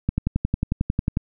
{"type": "click train", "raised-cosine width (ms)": 5, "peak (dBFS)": -8, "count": 13, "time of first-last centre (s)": [0.09, 1.171], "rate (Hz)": 11.1, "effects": []}